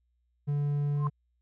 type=tone; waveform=triangle; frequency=144.7 Hz; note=D3; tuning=25 cents flat; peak=-24 dBFS; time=0.47-1.1 s; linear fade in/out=20 ms
type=tone with exponential growth; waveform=sine; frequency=1053 Hz; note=C6; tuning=11 cents sharp; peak=-28 dBFS; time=0.94-1.07 s; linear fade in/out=1 ms; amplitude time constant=28 ms
effects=added 60 Hz sine -70 dBFS peak until 1.41 s